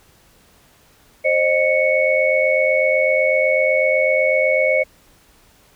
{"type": "tone cluster", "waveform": "sine", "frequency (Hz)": [528, 616, 2217], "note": ["C5", "D#5", "C#7"], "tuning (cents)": [16, -17, 0], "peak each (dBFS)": -18, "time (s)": [1.24, 4.84], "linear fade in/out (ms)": 20, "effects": ["pink hiss -53 dBFS RMS until 5.75 s"]}